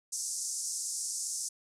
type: band-pass noise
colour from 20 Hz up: pink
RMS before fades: -36 dBFS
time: 0.12-1.49 s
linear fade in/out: 10 ms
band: 5500 to 9900 Hz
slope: 48 dB/octave
effects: none